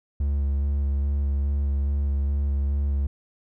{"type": "tone with vibrato", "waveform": "triangle", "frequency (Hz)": 70.3, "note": "C#2", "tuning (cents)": 25, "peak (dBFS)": -19, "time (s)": [0.2, 3.07], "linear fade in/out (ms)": 5, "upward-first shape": "square", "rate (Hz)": 2.4, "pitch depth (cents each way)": 14, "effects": []}